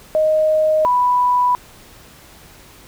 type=tone pair in turn; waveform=sine; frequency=622.3 / 987.8 Hz; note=D#5 / B5; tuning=0 / 0 cents; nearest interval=minor sixth; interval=800 cents; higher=second; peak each=-12 dBFS; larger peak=neither; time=0.15-0.85 / 0.85-1.55 s; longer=neither; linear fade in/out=0 ms; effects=pink hiss -44 dBFS RMS until 2.87 s